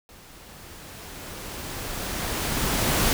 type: noise with level ramp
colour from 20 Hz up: pink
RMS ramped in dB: -49 to -21 dBFS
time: 0.09-3.13 s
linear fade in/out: 0 ms
effects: none